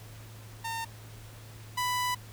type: tone pair in turn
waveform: sawtooth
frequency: 910 / 992.5 Hz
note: A#5 / B5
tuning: -42 / +8 cents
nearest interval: major second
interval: 150 cents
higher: second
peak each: -29 / -24 dBFS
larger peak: second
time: 0.64-0.85 / 1.77-2.15 s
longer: second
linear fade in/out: 10 ms
effects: added 109 Hz sine -46 dBFS peak until 2.32 s + pink hiss -52 dBFS RMS until 2.32 s